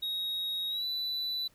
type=tone with pitch glide; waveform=triangle; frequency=3779 to 3976 Hz; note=A#7 to B7; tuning=+23 to +11 cents; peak=-30 dBFS; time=0.02-1.48 s; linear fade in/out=10 ms; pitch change=+88 cents; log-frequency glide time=0.69-0.85 s; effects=pink hiss -65 dBFS RMS until 1.54 s